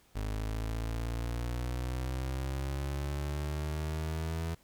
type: exponential sweep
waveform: 30% pulse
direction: up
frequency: 51.91 to 83.1 Hz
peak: -30 dBFS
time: 0.15-4.55 s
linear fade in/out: 10 ms
effects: pink hiss -65 dBFS RMS until 4.63 s